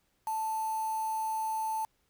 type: tone with quantisation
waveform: sine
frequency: 880 Hz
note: A5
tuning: in tune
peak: -30 dBFS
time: 0.27-1.85 s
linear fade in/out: 2 ms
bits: 7
effects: pink hiss -74 dBFS RMS until 2.09 s